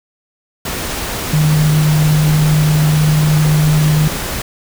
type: tone in noise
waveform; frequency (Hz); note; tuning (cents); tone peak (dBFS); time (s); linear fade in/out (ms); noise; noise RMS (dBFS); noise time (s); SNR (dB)
sine; 152.6; D#3; -33; -9; 1.33-4.08; 5; pink; -21; 0.65-4.42; +9
effects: none